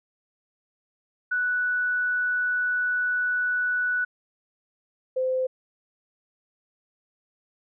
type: tone pair in turn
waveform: sine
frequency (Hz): 1480 / 516.1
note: F#6 / C5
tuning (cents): 0 / -24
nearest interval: octave + tritone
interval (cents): 1824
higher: first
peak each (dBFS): -22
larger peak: neither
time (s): 1.31-4.05 / 5.16-5.47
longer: first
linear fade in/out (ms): 10
effects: none